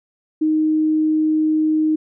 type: tone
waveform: sine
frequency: 311.1 Hz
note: D#4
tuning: in tune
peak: -14 dBFS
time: 0.41-1.96 s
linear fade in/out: 10 ms
effects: none